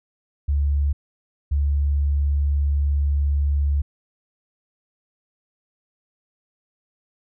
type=tone pair in turn; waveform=sine; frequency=71.5 / 71.5 Hz; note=D2 / D2; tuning=-46 / -46 cents; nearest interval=unison; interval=0 cents; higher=neither; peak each=-17 dBFS; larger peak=neither; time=0.48-0.93 / 1.51-3.82 s; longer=second; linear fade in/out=10 ms; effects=none